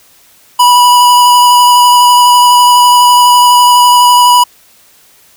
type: tone with vibrato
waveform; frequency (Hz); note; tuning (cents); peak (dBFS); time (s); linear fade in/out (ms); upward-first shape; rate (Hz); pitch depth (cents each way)
square; 980; B5; -14; -3; 0.59-4.44; 10; square; 12; 9
effects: white hiss -44 dBFS RMS until 5.36 s